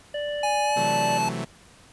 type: harmonic tone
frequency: 587 Hz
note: D5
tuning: 1 cent flat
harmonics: 1 / 3 / 5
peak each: -27 / -37 / -37 dBFS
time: 0.14-1.18 s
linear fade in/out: 5 ms
type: tone with pitch glide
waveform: square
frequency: 830 to 868.3 Hz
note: G#5 to A5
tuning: -1 to -23 cents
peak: -23 dBFS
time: 0.43-1.29 s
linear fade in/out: 5 ms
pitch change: +78 cents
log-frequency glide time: 0.63-0.89 s
type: chord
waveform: sawtooth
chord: F# half-diminished seventh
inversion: second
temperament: equal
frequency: 130.81 / 164.81 / 185 / 220 Hz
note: C3 / E3 / F#3 / A3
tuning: 0 / 0 / 0 / 0 cents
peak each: -30 dBFS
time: 0.76-1.45 s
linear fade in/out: 10 ms
effects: pink hiss -52 dBFS RMS until 1.92 s + resampled to 24000 Hz